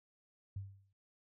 sine tone with exponential decay, 98 Hz, G2, in tune, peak -37 dBFS, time 0.56-0.93 s, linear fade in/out 5 ms, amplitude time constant 80 ms, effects none

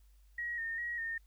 sine tone with vibrato, 1864.7 Hz, A#6, in tune, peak -35 dBFS, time 0.38-1.18 s, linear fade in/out 5 ms, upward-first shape square, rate 2.5 Hz, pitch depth 34 cents each way, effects added 50 Hz sine -59 dBFS peak until 1.26 s + white hiss -75 dBFS RMS until 1.26 s

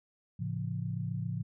sine chord, A augmented, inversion none, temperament just, 110 / 137.5 / 171.88 Hz, A2 / C#3 / E#3, 0 / -14 / -27 cents, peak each -36 / -37 / -37 dBFS, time 0.39-1.43 s, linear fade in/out 10 ms, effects none

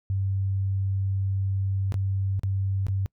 sine tone with dropouts, 97 Hz, G2, 18 cents flat, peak -23 dBFS, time 0.1-3.06 s, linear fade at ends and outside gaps 0 ms, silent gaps 1.922-1.942 / 2.394-2.434 / 2.867-2.884 s, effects noise-tail reverb RT60 0.1 s tail -26 dB re dry

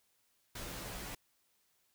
pink noise with comb filter, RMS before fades -44 dBFS, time 0.55-1.15 s, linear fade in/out 5 ms, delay 13 ms, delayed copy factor -0.8, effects white hiss -75 dBFS RMS until 1.94 s

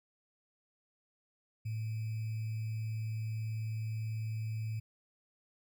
sine tone with sample-and-hold, 110.2 Hz, A2, 3 cents sharp, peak -34 dBFS, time 1.65-4.8 s, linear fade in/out 10 ms, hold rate 2450 Hz, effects none

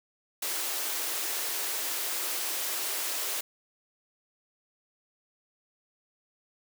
white high-pass noise, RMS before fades -32 dBFS, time 0.42-3.41 s, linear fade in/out 5 ms, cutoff 300 Hz, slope 48 dB/octave, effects none

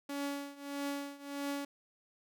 sawtooth tone with tremolo, 282.6 Hz, C#4, 34 cents sharp, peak -30 dBFS, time 0.09-1.65 s, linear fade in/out 5 ms, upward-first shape triangle, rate 1.6 Hz, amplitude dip 90%, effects none

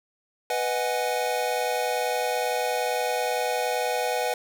square chord, G# minor seventh, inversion first, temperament equal, 493.9 / 622.3 / 740 / 830.6 Hz, B4 / D#5 / F#5 / G#5, 0 / 0 / 0 / 0 cents, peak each -29 / -32 / -30 / -32 dBFS, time 0.5-4.34 s, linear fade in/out 2 ms, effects none

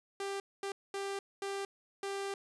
sawtooth tone bursts at uneven times, 395 Hz, G4, 13 cents sharp, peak -32 dBFS, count 5, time 0.2-0.4 / 0.63-0.72 / 0.94-1.19 / 1.42-1.65 / 2.03-2.34 s, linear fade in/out 2 ms, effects resampled to 24000 Hz

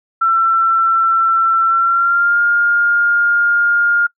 sine tone with pitch glide, 1344 to 1412.5 Hz, E6 to F6, +33 to +19 cents, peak -10 dBFS, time 0.21-4.07 s, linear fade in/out 10 ms, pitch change +86 cents, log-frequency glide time 1.68-2.4 s, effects noise-tail reverb RT60 0.1 s tail -24 dB re dry

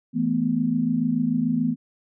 sine chord, E suspended fourth, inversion none, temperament equal, 164.81 / 220 / 246.9 Hz, E3 / A3 / B3, 0 / 0 / 0 cents, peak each -27 / -25 / -22 dBFS, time 0.13-1.76 s, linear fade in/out 50 ms, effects none

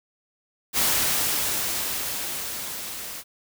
white noise with level ramp, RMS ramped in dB -21 to -36 dBFS, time 0.73-3.24 s, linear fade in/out 50 ms, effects none

